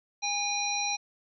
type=harmonic tone with a mistuned harmonic; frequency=816 Hz; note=G#5; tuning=31 cents flat; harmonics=1 / 3 / 5 / 7; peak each=-33 / -33 / -33 / -33 dBFS; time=0.22-0.97 s; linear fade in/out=20 ms; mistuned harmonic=5; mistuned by=-20 cents; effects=none